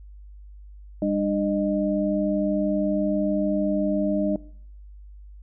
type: tone cluster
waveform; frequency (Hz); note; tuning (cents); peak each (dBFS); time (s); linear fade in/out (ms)
sine; 199.8 / 299.6 / 613; G3 / D4 / D#5; +33 / +35 / -26; -25 / -24 / -26; 1.02-4.36; 2
effects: noise-tail reverb RT60 0.6 s tail -21 dB re dry + added 50 Hz sine -41 dBFS peak until 5.42 s